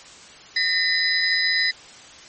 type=tone cluster; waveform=sine; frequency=1832 / 2006 / 3995 / 4998 Hz; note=A#6 / B6 / B7 / D#8; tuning=-31 / +26 / +19 / +7 cents; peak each=-23 / -24 / -25 / -23 dBFS; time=0.56-1.71 s; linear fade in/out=5 ms; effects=white hiss -44 dBFS RMS until 2.28 s + MP3 32 kbps